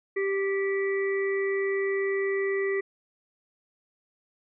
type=harmonic tone with a mistuned harmonic; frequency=392 Hz; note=G4; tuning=in tune; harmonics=1 / 3 / 5 / 6; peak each=-25 / -42 / -32 / -43 dBFS; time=0.16-2.81 s; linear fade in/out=10 ms; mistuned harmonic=6; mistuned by=-37 cents; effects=none